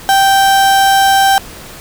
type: tone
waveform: 35% pulse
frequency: 782 Hz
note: G5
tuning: 4 cents flat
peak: -5 dBFS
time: 0.09-1.38 s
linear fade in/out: 0 ms
effects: pink hiss -32 dBFS RMS until 1.8 s